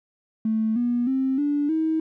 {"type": "tone with pitch steps", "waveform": "triangle", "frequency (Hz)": [220, 241.3, 264.7, 290.3, 318.4], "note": ["A3", "B3", "C4", "D4", "D#4"], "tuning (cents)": [0, -40, 20, -20, 40], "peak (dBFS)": -16, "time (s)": [0.45, 2], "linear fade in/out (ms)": 5, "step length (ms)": 310, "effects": ["tanh soft clip ceiling -18 dBFS"]}